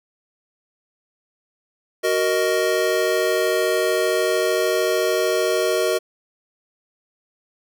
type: chord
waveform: square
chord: D# minor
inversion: first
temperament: just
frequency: 373.4 / 466.7 / 622.3 Hz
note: F#4 / A#4 / D#5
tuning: +16 / +2 / 0 cents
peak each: -23 dBFS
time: 2.03-5.99 s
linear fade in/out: 20 ms
effects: none